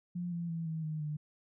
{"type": "tone with pitch steps", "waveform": "sine", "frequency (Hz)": [175.9, 170.5, 165.26, 160.19, 155.27, 150.5], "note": ["F3", "F3", "E3", "E3", "D#3", "D3"], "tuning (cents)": [13, -41, 5, -49, -3, 43], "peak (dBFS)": -34, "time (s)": [0.15, 1.17], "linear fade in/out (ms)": 10, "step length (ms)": 170, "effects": []}